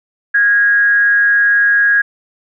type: tone with frequency modulation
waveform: sine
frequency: 1647 Hz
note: G#6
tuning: 15 cents flat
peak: -8 dBFS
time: 0.34-2.02 s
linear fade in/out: 10 ms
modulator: 222 Hz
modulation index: 0.29
effects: none